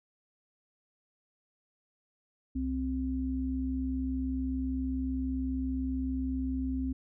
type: tone pair together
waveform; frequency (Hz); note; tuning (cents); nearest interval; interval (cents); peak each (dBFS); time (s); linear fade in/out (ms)
sine; 65.51 / 261.6; C2 / C4; +3 / 0; 2 octaves; 2397; -34 / -31; 2.55-6.93; 10
effects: none